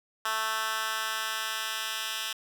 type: tone with high-pass filter sweep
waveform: 10% pulse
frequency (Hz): 220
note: A3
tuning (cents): 0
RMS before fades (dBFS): -32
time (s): 0.25-2.33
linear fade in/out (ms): 5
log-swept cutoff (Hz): 1300 to 2400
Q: 1.5
effects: none